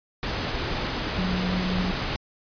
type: tone in noise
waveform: sine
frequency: 182.7 Hz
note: F#3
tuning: 22 cents flat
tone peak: -25 dBFS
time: 1.18-1.91 s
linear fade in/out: 0 ms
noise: pink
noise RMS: -28 dBFS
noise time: 0.23-2.16 s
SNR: 0 dB
effects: resampled to 11025 Hz